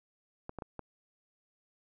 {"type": "clicks", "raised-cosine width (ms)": 1, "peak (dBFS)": -26, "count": 4, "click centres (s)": [0.494, 0.587, 0.622, 0.793], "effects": []}